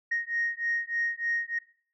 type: beating tone pair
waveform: sine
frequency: 1864.7 / 1868 Hz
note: A#6 / A#6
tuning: 0 / +3 cents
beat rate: 3.3 Hz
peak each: -30 dBFS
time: 0.11-1.59 s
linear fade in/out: 10 ms
effects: noise-tail reverb RT60 0.5 s tail -18 dB re dry + tanh soft clip ceiling -20 dBFS